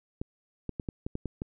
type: clicks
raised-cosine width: 3 ms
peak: -20 dBFS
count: 8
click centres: 0.215 / 0.693 / 0.798 / 0.888 / 1.065 / 1.154 / 1.257 / 1.419 s
effects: none